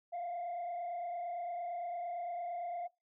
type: tone with frequency modulation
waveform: sine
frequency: 698.5 Hz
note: F5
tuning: in tune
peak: -35 dBFS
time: 0.12-2.88 s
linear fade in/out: 20 ms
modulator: 28.8 Hz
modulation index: 0.73
effects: noise-tail reverb RT60 0.2 s tail -22 dB re dry + tanh soft clip ceiling -35 dBFS